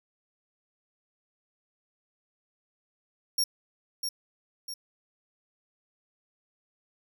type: tone with echo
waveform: sawtooth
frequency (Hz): 5560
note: F8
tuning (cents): -9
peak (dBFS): -21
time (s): 3.38-3.44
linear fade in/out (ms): 5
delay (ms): 650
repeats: 2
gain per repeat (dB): -6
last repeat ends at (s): 4.74
effects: none